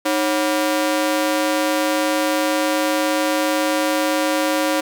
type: ring-modulated tone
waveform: sawtooth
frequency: 428.6 Hz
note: A4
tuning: 45 cents flat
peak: -10 dBFS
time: 0.05-4.81 s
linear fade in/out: 10 ms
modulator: 119 Hz
effects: none